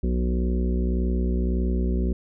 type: harmonic tone with a mistuned harmonic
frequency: 61.74 Hz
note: B1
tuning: in tune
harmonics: 1 / 3 / 4 / 5 / 6 / 7 / 8 / 9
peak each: -22 / -28 / -31 / -41 / -32 / -44 / -43 / -46 dBFS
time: 0.03-2.13 s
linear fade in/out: 5 ms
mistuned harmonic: 7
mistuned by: +33 cents
effects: none